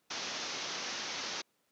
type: low-pass noise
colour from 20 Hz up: white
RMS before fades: -39 dBFS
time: 0.1-1.42 s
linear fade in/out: 10 ms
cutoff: 6400 Hz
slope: 96 dB/octave
effects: pink hiss -75 dBFS RMS until 1.71 s + high-pass 200 Hz 12 dB/octave